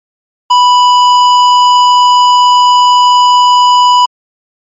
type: tone with tanh clipping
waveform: triangle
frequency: 987.8 Hz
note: B5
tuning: in tune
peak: -5 dBFS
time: 0.5-4.06 s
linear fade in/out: 10 ms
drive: 18 dB
effects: MP3 32 kbps